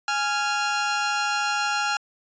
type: tone pair together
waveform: sawtooth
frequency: 830.6 / 1386.7 Hz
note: G#5 / F6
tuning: 0 / -13 cents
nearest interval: major sixth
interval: 887 cents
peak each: -22 / -21 dBFS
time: 0.08-1.97 s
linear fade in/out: 2 ms
effects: resampled to 16000 Hz